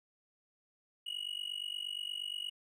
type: tone with amplitude modulation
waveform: triangle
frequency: 2905 Hz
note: F#7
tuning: 32 cents flat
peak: -32 dBFS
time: 1.06-2.5 s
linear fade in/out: 10 ms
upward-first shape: sine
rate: 48.5 Hz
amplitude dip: 95%
effects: none